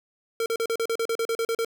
square tone bursts, 457.1 Hz, A#4, 34 cents flat, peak -24 dBFS, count 13, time 0.4-1.648 s, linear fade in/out 2 ms, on 60 ms, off 39 ms, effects none

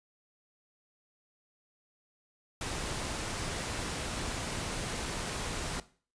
pink noise, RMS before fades -36 dBFS, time 2.61-5.8 s, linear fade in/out 2 ms, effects noise-tail reverb RT60 0.4 s tail -17 dB re dry + resampled to 22050 Hz

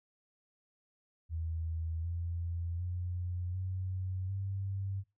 sine tone with pitch steps, 81.5 / 85.21 / 89.08 / 93.13 / 97.37 Hz, E2 / F2 / F2 / F#2 / G2, -19 / -42 / +35 / +12 / -11 cents, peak -34 dBFS, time 1.29-5.04 s, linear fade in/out 50 ms, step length 750 ms, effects noise-tail reverb RT60 0.2 s tail -17 dB re dry

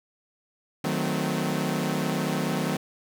sawtooth chord, D# diminished seventh, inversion none, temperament equal with one note detuned, 155.56 / 185 / 220 / 257.7 Hz, D#3 / F#3 / A3 / C4, 0 / 0 / 0 / -26 cents, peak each -26 / -26 / -28 / -27 dBFS, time 0.84-2.77 s, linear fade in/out 5 ms, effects none

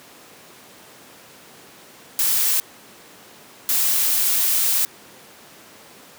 blue noise bursts at uneven times, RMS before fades -19 dBFS, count 2, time 2.19-2.6 / 3.69-4.85 s, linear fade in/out 0 ms, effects pink hiss -45 dBFS RMS until 6.18 s + high-pass 200 Hz 12 dB/octave

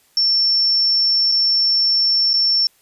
sine tone with dropouts, 5420 Hz, E8, 47 cents sharp, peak -13 dBFS, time 0.17-2.67 s, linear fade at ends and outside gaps 1 ms, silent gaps 1.317-1.321 / 2.333-2.339 s, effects white hiss -57 dBFS RMS until 2.81 s + resampled to 32000 Hz

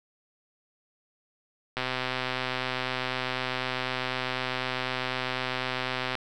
click train, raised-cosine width 0.3 ms, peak -13 dBFS, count 562, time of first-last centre 1.77-6.153 s, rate 128 Hz, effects none

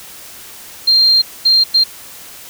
sine tone bursts at uneven times, 4186 Hz, C8, in tune, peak -7 dBFS, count 3, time 0.87-1.22 / 1.45-1.64 / 1.74-1.84 s, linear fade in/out 10 ms, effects white hiss -35 dBFS RMS until 2.49 s

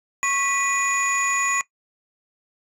sine tone cluster, 1100 / 1965 / 2469 / 6870 Hz, C#6 / B6 / D#7 / A8, -14 / -9 / -14 / -42 cents, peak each -24 dBFS, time 0.23-1.61 s, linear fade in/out 0 ms, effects noise-tail reverb RT60 0.1 s tail -19 dB re dry + tanh soft clip ceiling -13 dBFS

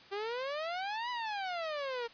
sawtooth exponential two-way sweep, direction up then down, 389.1 to 999 to 457.8 Hz, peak -31 dBFS, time 0.11-2.08 s, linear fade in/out 20 ms, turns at 1.1 s, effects white hiss -56 dBFS RMS until 2.13 s + resampled to 11025 Hz

